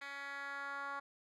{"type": "tone with band-pass filter sweep", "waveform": "10% pulse", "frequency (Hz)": 280, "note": "C#4", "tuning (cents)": 18, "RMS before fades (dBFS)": -44, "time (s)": [0.01, 1], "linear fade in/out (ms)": 10, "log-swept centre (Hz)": [2300, 1200], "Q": 2.3, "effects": []}